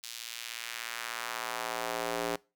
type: tone with high-pass filter sweep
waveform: square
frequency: 58.27 Hz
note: A#1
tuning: in tune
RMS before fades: -37 dBFS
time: 0.03-2.36 s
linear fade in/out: 5 ms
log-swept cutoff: 4100 to 390 Hz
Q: 1.1
effects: noise-tail reverb RT60 0.3 s tail -24 dB re dry